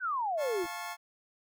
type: exponential sweep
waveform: sine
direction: down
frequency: 1568 to 319 Hz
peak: -29 dBFS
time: 0-0.67 s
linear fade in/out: 50 ms
type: chord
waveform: 25% pulse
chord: F augmented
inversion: none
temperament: just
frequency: 698.5 / 873.1 / 1091.3 Hz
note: F5 / A5 / C#6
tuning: 0 / -14 / -27 cents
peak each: -38 dBFS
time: 0.37-0.97 s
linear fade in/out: 50 ms
type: clicks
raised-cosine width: 2 ms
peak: -39 dBFS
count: 2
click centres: 0.642 / 0.655 s
effects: none